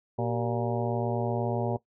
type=harmonic tone with a mistuned harmonic; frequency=117.8 Hz; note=A#2; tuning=19 cents sharp; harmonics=1 / 2 / 3 / 4 / 5 / 6 / 7 / 8; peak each=-31 / -34 / -33 / -35 / -34 / -37 / -38 / -40 dBFS; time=0.18-1.77 s; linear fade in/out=10 ms; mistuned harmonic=3; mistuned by=+140 cents; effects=noise-tail reverb RT60 0.1 s tail -17 dB re dry